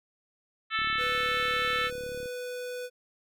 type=harmonic tone; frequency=440 Hz; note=A4; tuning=in tune; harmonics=3 / 4 / 5 / 6 / 7 / 8 / 9; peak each=-30 / -32 / -34 / -36 / -37 / -38 / -39 dBFS; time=0.7-1.91 s; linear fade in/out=50 ms
type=click train; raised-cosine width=3 ms; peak=-33 dBFS; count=54; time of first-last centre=0.79-2.258 s; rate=36.1 Hz
type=tone; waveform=square; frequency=495.5 Hz; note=B4; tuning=6 cents sharp; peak=-35 dBFS; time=0.97-2.9 s; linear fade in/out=50 ms
effects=none